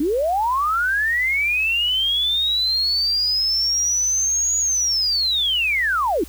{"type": "linear two-way sweep", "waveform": "sine", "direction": "up then down", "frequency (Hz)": [270, 6800, 270], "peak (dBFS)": -17, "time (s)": [0, 6.24], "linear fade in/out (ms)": 5, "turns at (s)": 4.58, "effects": ["added 60 Hz sine -39 dBFS peak until 6.28 s", "white hiss -44 dBFS RMS until 6.28 s"]}